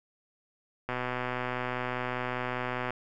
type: click train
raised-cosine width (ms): 0.5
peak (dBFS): -17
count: 253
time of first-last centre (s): 0.89-2.906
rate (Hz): 125
effects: none